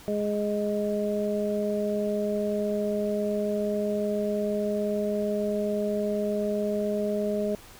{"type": "harmonic tone", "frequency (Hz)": 207.7, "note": "G#3", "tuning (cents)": 0, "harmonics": [1, 2, 3], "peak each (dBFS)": [-29, -29, -29], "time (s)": [0.08, 7.55], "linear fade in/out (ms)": 0, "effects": ["pink hiss -49 dBFS RMS until 7.79 s"]}